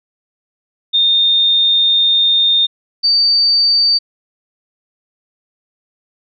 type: tone pair in turn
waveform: sine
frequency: 3648 / 4609 Hz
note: A#7 / D8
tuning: -38 / -33 cents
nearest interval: major third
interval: 405 cents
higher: second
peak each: -9 dBFS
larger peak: neither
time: 0.93-2.67 / 3.03-3.99 s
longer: first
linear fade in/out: 20 ms
effects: none